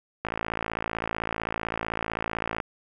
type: click train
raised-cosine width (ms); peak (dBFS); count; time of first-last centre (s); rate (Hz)
0.5; -13; 132; 0.25-2.602; 55.7
effects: none